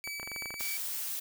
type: tone with tremolo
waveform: sawtooth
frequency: 2295 Hz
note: D7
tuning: 40 cents flat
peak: -33 dBFS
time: 0.04-0.77 s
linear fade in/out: 0 ms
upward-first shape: sine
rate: 3.4 Hz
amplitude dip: 35%
type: clicks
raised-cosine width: 0.5 ms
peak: -27 dBFS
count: 11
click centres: 0.075 / 0.198 / 0.23 / 0.275 / 0.317 / 0.362 / 0.423 / 0.458 / 0.506 / 0.541 / 0.608 s
type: noise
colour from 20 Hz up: blue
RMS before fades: -36 dBFS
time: 0.59-1.2 s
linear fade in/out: 10 ms
effects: none

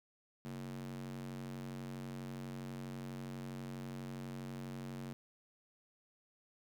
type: tone with high-pass filter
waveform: square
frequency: 46.12 Hz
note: F#1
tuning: 5 cents flat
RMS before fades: -45 dBFS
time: 0.45-5.13 s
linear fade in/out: 0 ms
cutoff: 180 Hz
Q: 4.6
effects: none

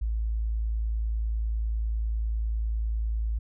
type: tone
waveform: sine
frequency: 55 Hz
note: A1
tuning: in tune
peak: -25 dBFS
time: 0.01-3.39 s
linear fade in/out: 10 ms
effects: none

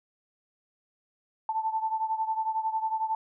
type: beating tone pair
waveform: sine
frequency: 880 / 891 Hz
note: A5 / A5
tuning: 0 / +22 cents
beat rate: 11 Hz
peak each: -28 / -32 dBFS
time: 1.49-3.15 s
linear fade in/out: 2 ms
effects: none

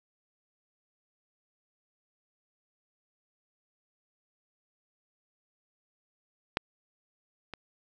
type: clicks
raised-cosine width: 0.3 ms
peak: -10 / -23 dBFS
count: 2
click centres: 6.571 / 7.537 s
effects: none

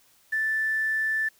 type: tone with quantisation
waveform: sine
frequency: 1760 Hz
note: A6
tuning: in tune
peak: -23 dBFS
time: 0.32-1.29 s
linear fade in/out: 10 ms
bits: 8
effects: white hiss -61 dBFS RMS until 1.39 s

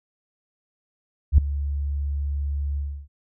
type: tone with ADSR envelope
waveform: sine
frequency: 71.2 Hz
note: C#2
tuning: 47 cents sharp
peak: -7 dBFS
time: 1.32-3.08 s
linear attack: 61 ms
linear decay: 3 ms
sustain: -16 dB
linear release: 310 ms
effects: none

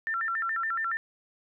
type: tone with vibrato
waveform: sine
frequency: 1559 Hz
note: G6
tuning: 10 cents flat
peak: -27 dBFS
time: 0.07-0.97 s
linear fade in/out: 0 ms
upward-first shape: square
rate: 7.1 Hz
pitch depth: 240 cents each way
effects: none

